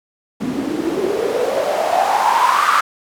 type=noise with band-pass filter sweep; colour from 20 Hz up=white; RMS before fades=-17 dBFS; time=0.4-2.81 s; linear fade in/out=10 ms; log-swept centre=240 to 1300 Hz; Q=8; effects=none